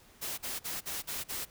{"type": "noise bursts", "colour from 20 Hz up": "white", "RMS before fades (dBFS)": -37, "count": 6, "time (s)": [0.21, 1.455], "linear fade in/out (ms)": 20, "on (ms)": 170, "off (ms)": 45, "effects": ["pink hiss -59 dBFS RMS until 1.5 s"]}